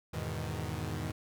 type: chord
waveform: sawtooth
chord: E major seventh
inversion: none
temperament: equal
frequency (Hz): 82.41 / 103.83 / 123.47 / 155.56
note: E2 / G#2 / B2 / D#3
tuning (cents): 0 / 0 / 0 / 0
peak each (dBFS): -36 / -36 / -37 / -36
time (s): 0.13-1.12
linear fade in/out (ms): 10
effects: none